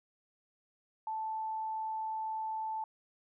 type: tone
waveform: sine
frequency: 878 Hz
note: A5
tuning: 4 cents flat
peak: -34 dBFS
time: 1.07-2.84 s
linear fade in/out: 2 ms
effects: none